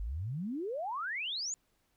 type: exponential sweep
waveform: sine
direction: up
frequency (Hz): 46.25 to 7180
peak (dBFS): -34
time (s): 0-1.54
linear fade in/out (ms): 0
effects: pink hiss -75 dBFS RMS until 1.96 s